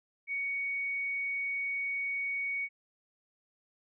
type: tone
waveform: sine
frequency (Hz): 2235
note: C#7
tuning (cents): +14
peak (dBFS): -31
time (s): 0.27-2.69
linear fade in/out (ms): 50
effects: none